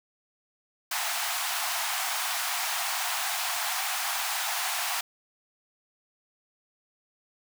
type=high-pass noise; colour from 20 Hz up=pink; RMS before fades=-30 dBFS; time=0.91-5.01 s; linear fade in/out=5 ms; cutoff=680 Hz; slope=96 dB/octave; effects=none